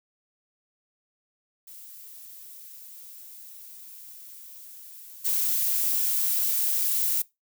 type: noise with level steps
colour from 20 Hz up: violet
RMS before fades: -45 / -25 dBFS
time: 1.67-7.22 s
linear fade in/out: 5 ms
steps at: 5.24 s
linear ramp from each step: 20 ms
effects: noise-tail reverb RT60 0.2 s tail -21 dB re dry